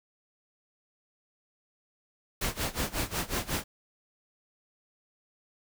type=noise with tremolo; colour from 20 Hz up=pink; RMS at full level=-29 dBFS; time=2.41-3.64 s; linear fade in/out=5 ms; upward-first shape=sine; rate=5.5 Hz; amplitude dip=90%; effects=none